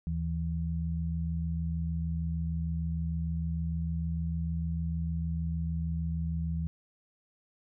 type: tone pair together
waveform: sine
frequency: 77.8 / 164.38 Hz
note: D#2 / E3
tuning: 0 / -5 cents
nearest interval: octave + minor second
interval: 1295 cents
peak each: -32 / -32 dBFS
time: 0.07-6.67 s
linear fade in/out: 0 ms
effects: none